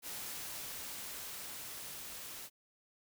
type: noise with level ramp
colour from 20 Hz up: white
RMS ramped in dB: -43 to -47 dBFS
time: 0.02-2.5 s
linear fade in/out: 50 ms
effects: none